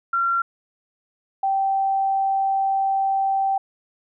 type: tone pair in turn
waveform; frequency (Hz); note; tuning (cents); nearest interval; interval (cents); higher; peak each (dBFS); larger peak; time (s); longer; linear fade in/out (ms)
sine; 1371 / 778.4; F6 / G5; -32 / -12; minor seventh; 980; first; -18; neither; 0.13-0.42 / 1.43-3.58; second; 5
effects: none